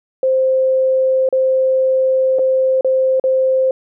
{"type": "tone with dropouts", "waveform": "sine", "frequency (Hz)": 523.3, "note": "C5", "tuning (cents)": 0, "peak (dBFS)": -11, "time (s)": [0.23, 3.71], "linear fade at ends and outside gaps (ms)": 2, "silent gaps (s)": [[1.289, 1.326], [2.387, 2.392], [2.81, 2.846], [3.198, 3.239]], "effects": []}